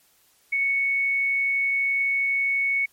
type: tone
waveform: sine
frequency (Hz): 2217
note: C#7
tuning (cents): 0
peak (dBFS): -20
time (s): 0.52-2.86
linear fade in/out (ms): 10
effects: white hiss -61 dBFS RMS until 2.92 s + MP3 64 kbps